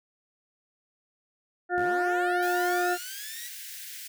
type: harmonic tone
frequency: 356.1 Hz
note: F4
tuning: 34 cents sharp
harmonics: 1 / 2 / 4 / 5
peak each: -28 / -27 / -30 / -35 dBFS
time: 1.69-2.98 s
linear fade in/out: 50 ms
type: linear sweep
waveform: 10% pulse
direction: up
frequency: 39.24 to 1975.5 Hz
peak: -31 dBFS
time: 1.76-3.49 s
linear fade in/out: 20 ms
type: high-pass noise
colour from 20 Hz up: white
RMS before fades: -41 dBFS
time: 2.42-4.08 s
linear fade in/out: 10 ms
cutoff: 1500 Hz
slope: 96 dB/octave
effects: none